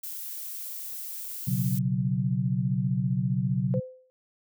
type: noise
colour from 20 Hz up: violet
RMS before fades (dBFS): -37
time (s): 0.03-1.79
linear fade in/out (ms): 5
type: chord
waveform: sine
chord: B suspended second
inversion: none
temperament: equal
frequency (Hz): 123.47 / 138.59 / 185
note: B2 / C#3 / F#3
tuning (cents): 0 / 0 / 0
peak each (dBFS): -28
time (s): 1.47-3.8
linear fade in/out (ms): 10
type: tone with exponential decay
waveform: sine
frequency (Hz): 513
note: C5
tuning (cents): -34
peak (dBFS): -25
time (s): 3.74-4.1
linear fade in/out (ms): 0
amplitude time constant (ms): 78
effects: none